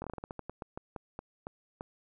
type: slowing click train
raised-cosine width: 1 ms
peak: -25 dBFS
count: 16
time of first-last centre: 0.02-1.809 s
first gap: 21 ms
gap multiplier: 1.22
effects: none